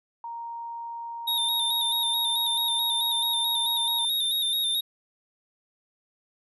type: tone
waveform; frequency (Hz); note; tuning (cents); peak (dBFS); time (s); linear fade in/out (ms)
sine; 932.3; A#5; 0; -33; 0.24-4.05; 2
type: tone with vibrato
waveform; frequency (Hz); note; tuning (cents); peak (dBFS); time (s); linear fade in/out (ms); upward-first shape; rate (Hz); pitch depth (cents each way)
square; 3678; A#7; -24; -24; 1.27-4.81; 10; square; 4.6; 43
effects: none